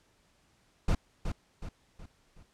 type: noise with echo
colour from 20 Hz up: brown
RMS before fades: -25 dBFS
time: 0.88-0.95 s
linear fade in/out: 5 ms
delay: 370 ms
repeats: 4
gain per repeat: -7 dB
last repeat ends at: 2.43 s
effects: pink hiss -68 dBFS RMS until 2.53 s + low-pass 9000 Hz 12 dB/octave